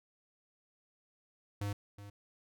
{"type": "tone with echo", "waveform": "square", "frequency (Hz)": 101.7, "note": "G#2", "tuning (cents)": -36, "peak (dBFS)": -35, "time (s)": [1.61, 1.73], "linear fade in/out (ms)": 5, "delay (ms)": 370, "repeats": 1, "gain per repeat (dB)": -13, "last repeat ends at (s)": 2.1, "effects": []}